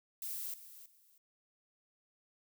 violet noise with echo, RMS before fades -41 dBFS, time 0.22-0.54 s, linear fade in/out 2 ms, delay 320 ms, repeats 2, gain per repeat -13 dB, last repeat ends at 1.18 s, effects none

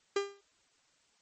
45% pulse tone with exponential decay, 400 Hz, G4, 35 cents sharp, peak -25 dBFS, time 0.16-0.41 s, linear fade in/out 5 ms, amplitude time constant 53 ms, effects white hiss -70 dBFS RMS until 1.21 s + MP3 32 kbps

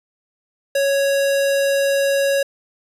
square tone, 554.4 Hz, C#5, in tune, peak -16 dBFS, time 0.75-2.43 s, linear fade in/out 5 ms, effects resampled to 32000 Hz

